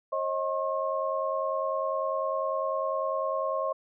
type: tone cluster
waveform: sine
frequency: 539 / 629 / 1077 Hz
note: C#5 / D#5 / C6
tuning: -49 / +19 / +50 cents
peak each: -31 dBFS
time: 0.12-3.73 s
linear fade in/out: 10 ms
effects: none